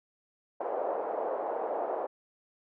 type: band-pass noise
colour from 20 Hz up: white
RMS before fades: -33 dBFS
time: 0.6-2.07 s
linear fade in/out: 10 ms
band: 440 to 750 Hz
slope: 24 dB/octave
effects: none